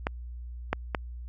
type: clicks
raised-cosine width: 0.5 ms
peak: -12 / -10 / -11 dBFS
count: 3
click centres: 0.069 / 0.73 / 0.948 s
effects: added 60 Hz sine -37 dBFS peak until 1.28 s

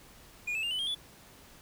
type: tone with pitch steps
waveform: triangle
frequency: 2439 / 2614 / 2802 / 3003 / 3218 / 3449 Hz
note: D#7 / E7 / F7 / F#7 / G7 / A7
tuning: -35 / -15 / +5 / +25 / +45 / -35 cents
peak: -29 dBFS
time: 0.47-0.95 s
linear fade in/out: 10 ms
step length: 80 ms
effects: pink hiss -55 dBFS RMS until 1.61 s

